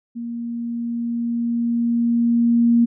sine tone with level ramp, 235 Hz, A#3, 14 cents sharp, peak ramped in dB -26 to -11 dBFS, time 0.15-2.86 s, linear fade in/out 20 ms, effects none

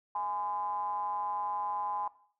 triangle ring-modulated tone, 93.9 Hz, F#2, 26 cents sharp, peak -26 dBFS, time 0.15-2.08 s, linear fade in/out 5 ms, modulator 924 Hz, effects noise-tail reverb RT60 0.5 s tail -17 dB re dry

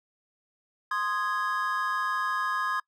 triangle chord, Ab major, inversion first, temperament equal with one note detuned, 1046.5 / 1240.2 / 1661.2 Hz, C6 / Eb6 / Ab6, 0 / -6 / 0 cents, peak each -29 dBFS, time 0.91-2.8 s, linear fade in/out 5 ms, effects noise-tail reverb RT60 0.1 s tail -24 dB re dry

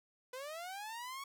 sawtooth linear sweep, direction up, 493.9 to 1121 Hz, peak -39 dBFS, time 0.33-1.24 s, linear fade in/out 5 ms, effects none

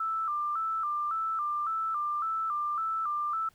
sine tone with vibrato, 1253 Hz, D#6, 12 cents sharp, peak -28 dBFS, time 0-3.49 s, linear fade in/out 5 ms, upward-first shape square, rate 1.8 Hz, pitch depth 89 cents each way, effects pink hiss -65 dBFS RMS until 3.54 s

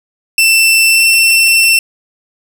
sawtooth tone with pitch glide, 2674 to 2694 Hz, E7 to E7, +24 to +37 cents, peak -3 dBFS, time 0.38-1.79 s, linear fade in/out 2 ms, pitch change +13 cents, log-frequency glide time 0.9-1.05 s, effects none

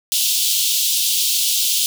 pink high-pass noise, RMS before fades -18 dBFS, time 0.12-1.86 s, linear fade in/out 0 ms, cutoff 3000 Hz, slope 48 dB/octave, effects none

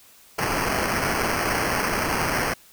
white noise with sample-and-hold, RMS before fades -24 dBFS, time 0.38-2.54 s, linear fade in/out 10 ms, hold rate 3675 Hz, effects white hiss -52 dBFS RMS until 2.72 s

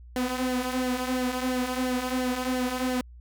sawtooth tone with flanger, 253.2 Hz, B3, 43 cents sharp, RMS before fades -28 dBFS, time 0.16-3.01 s, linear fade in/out 2 ms, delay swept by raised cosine 0.8 to 4.5 ms, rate 2.9 Hz, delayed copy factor -0.6, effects added 60 Hz sine -44 dBFS peak until 3.2 s

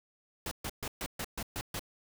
pink noise bursts, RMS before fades -37 dBFS, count 8, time 0.46-1.794 s, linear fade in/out 2 ms, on 53 ms, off 130 ms, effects none

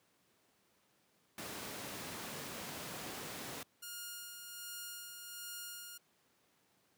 pink noise, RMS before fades -44 dBFS, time 1.38-3.63 s, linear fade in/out 2 ms
5% pulse tone with tremolo, 1420 Hz, F6, 28 cents sharp, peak -32 dBFS, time 3.82-5.98 s, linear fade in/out 10 ms, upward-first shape sine, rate 1.3 Hz, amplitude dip 40%
effects pink hiss -73 dBFS RMS until 6.97 s + high-pass 150 Hz 12 dB/octave

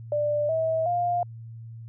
sine tone with pitch steps, 591 / 644.5 / 702.8 Hz, D5 / E5 / F5, +11 / -39 / +11 cents, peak -22 dBFS, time 0.12-1.23 s, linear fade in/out 2 ms, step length 370 ms, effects added 114 Hz sine -38 dBFS peak until 1.88 s

